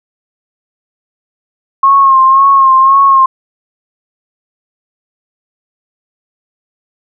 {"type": "tone with vibrato", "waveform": "sine", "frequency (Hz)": 1078, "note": "C#6", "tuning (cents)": -49, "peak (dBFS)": -3, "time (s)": [1.83, 3.26], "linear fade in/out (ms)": 5, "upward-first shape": "sine", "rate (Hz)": 1.9, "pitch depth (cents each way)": 42, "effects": []}